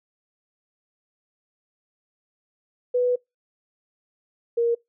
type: tone pair in turn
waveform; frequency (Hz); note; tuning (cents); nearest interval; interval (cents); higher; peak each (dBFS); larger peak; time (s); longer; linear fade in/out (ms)
sine; 493.9 / 468.5; B4 / A#4; 0 / +9; minor second; 91; first; -18; neither; 2.94-3.16 / 4.57-4.75; first; 10
effects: noise-tail reverb RT60 0.2 s tail -26 dB re dry